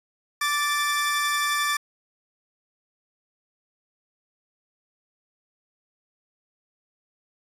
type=tone pair together; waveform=sawtooth; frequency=1169.6 / 1760 Hz; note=D6 / A6; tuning=-7 / 0 cents; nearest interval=perfect fifth; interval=707 cents; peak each=-21 / -22 dBFS; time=0.41-1.77 s; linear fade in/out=5 ms; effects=resampled to 32000 Hz